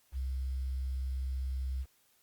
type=tone with quantisation; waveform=sine; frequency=65.41 Hz; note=C2; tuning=in tune; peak=-32 dBFS; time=0.12-1.86 s; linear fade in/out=50 ms; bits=10; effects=white hiss -69 dBFS RMS until 2.22 s + Opus 48 kbps